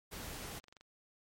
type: noise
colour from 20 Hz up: pink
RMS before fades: -45 dBFS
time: 0.11-0.6 s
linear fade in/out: 20 ms
type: click train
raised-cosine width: 0.2 ms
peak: -39 dBFS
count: 10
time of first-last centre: 0.43-0.81 s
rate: 23.7 Hz
effects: MP3 64 kbps